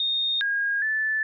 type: tone with pitch steps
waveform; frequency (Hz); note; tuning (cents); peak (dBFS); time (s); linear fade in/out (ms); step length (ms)
sine; 3686 / 1630 / 1750; A#7 / G#6 / A6; -20 / -33 / -10; -22; 0-1.23; 2; 410
effects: none